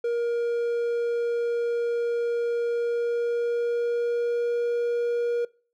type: tone with pitch glide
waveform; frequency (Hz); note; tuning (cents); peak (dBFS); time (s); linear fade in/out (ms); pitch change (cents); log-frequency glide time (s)
triangle; 471.9 to 475.5; A#4 to A#4; +21 to +34; -21; 0.04-5.45; 5; +13; 2.65-4.52
effects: noise-tail reverb RT60 0.4 s tail -23 dB re dry